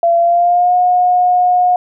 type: tone with pitch glide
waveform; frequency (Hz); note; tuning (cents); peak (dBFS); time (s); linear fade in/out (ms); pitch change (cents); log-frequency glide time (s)
sine; 681 to 721.5; F5 to F#5; -44 to -44; -8; 0.03-1.76; 2; +100; 0.18-0.75
effects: none